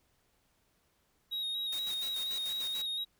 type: tone with vibrato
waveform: triangle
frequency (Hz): 3773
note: A#7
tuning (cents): +20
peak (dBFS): -32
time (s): 1.31-3.05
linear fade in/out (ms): 20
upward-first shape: square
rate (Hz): 4.2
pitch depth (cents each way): 24
type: noise with tremolo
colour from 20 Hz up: white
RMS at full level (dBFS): -45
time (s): 1.72-2.82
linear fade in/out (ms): 5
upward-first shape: square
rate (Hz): 6.8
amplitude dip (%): 60
effects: pink hiss -73 dBFS RMS until 3.19 s